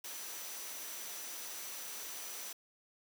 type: tone in noise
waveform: sine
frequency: 5920 Hz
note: F#8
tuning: in tune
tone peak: -50 dBFS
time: 0.04-2.53 s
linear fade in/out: 5 ms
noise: white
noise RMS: -45 dBFS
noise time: 0.04-2.53 s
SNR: -8 dB
effects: high-pass 300 Hz 12 dB/octave